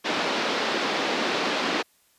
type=band-pass noise; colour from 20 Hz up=pink; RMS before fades=-26 dBFS; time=0.04-1.83 s; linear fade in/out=20 ms; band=240 to 4700 Hz; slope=24 dB/octave; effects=white hiss -63 dBFS RMS until 2.18 s + resampled to 32000 Hz